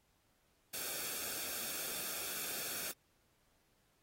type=noise with comb filter; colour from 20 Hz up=white; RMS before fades=-41 dBFS; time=0.73-2.92 s; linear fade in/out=10 ms; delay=1 ms; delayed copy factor=-0.6; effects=pink hiss -75 dBFS RMS until 4.02 s + AAC 48 kbps